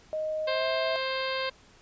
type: tone with pitch glide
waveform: sine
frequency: 622.3 to 649.5 Hz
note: D#5 to E5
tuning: 0 to -26 cents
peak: -28 dBFS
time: 0.13-0.96 s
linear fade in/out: 0 ms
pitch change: +74 cents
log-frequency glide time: 0.47-0.66 s
type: harmonic tone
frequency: 527 Hz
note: C5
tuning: 12 cents sharp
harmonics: 1 / 2 / 3 / 4 / 5 / 6 / 7 / 8 / 9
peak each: -32 / -35 / -37 / -38 / -39 / -40 / -40 / -41 / -42 dBFS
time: 0.47-1.5 s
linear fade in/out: 10 ms
effects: pink hiss -57 dBFS RMS until 1.81 s + resampled to 16000 Hz